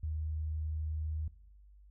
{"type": "tone", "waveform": "sine", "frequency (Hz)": 77.78, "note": "D#2", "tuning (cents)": 0, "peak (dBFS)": -33, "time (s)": [0.03, 1.28], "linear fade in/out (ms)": 5, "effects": ["noise-tail reverb RT60 0.9 s tail -21 dB re dry", "added 50 Hz sine -55 dBFS peak until 1.9 s"]}